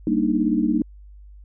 sine chord, Eb major seventh, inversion first, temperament equal, 196 / 233.1 / 293.7 / 311.1 Hz, G3 / Bb3 / D4 / Eb4, 0 / 0 / 0 / 0 cents, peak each -25 / -22 / -24 / -22 dBFS, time 0.07-0.82 s, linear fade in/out 2 ms, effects added 50 Hz sine -41 dBFS peak until 1.44 s

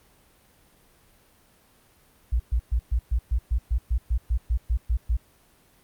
sine tone bursts, 58.27 Hz, A#1, in tune, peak -19 dBFS, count 15, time 2.32-5.17 s, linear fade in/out 10 ms, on 78 ms, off 120 ms, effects pink hiss -59 dBFS RMS until 5.83 s + Opus 32 kbps

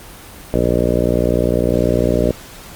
harmonic tone, 60 Hz, B1, 49 cents flat, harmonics 1 / 2 / 3 / 4 / 5 / 6 / 7 / 8 / 9 / 10, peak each -22 / -22 / -22 / -22 / -22 / -22 / -22 / -22 / -22 / -22 dBFS, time 0.54-2.31 s, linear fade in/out 0 ms, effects pink hiss -37 dBFS RMS until 2.75 s + Opus 24 kbps

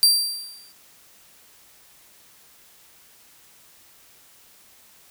sawtooth tone with exponential decay, 4709 Hz, D8, 4 cents sharp, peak -8 dBFS, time 0.03-0.72 s, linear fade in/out 0 ms, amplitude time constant 150 ms, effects white hiss -53 dBFS RMS until 5.1 s

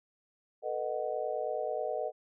sine chord, B dominant seventh, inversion third, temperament just, 444.5 / 493.9 / 617.4 / 740.8 Hz, A4 / B4 / D#5 / F#5, +18 / 0 / -14 / +2 cents, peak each -38 / -37 / -35 / -38 dBFS, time 0.62-2.12 s, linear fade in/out 50 ms, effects none

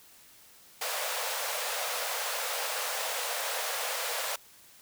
pink high-pass noise, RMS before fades -33 dBFS, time 0.81-4.36 s, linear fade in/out 5 ms, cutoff 470 Hz, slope 96 dB/octave, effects white hiss -56 dBFS RMS until 4.81 s

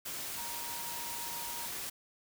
sine tone in noise, 942 Hz, A#5, 18 cents sharp, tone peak -45 dBFS, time 0.37-1.67 s, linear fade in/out 10 ms, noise white, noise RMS -40 dBFS, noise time 0.05-1.9 s, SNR -8 dB, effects none

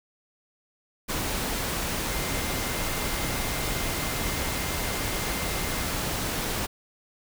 sine tone in noise, 2093 Hz, C7, in tune, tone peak -40 dBFS, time 2.09-5.87 s, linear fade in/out 20 ms, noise pink, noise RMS -29 dBFS, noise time 1.08-6.67 s, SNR -14 dB, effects none

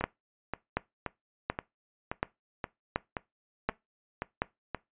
two click trains, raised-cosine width 0.5 ms, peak -12 / -17 dBFS, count 7 / 10, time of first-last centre 0.04-4.42 / 0.01-4.747 s, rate 1.37 / 1.9 Hz, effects noise-tail reverb RT60 0.2 s tail -21 dB re dry + resampled to 8000 Hz

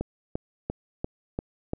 click train, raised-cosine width 2 ms, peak -15 dBFS, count 6, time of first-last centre 0.01-1.734 s, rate 2.9 Hz, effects none

